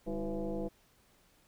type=tone with frequency modulation; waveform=sine; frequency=148.2 Hz; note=D3; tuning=16 cents sharp; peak=-33 dBFS; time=0.06-0.69 s; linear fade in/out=20 ms; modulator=174 Hz; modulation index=2.7; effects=pink hiss -67 dBFS RMS until 1.47 s